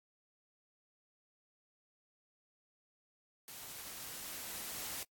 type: noise with level ramp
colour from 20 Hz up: white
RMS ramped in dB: -49 to -42 dBFS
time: 3.48-5.03 s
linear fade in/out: 0 ms
effects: noise-tail reverb RT60 0.1 s tail -25 dB re dry + AAC 64 kbps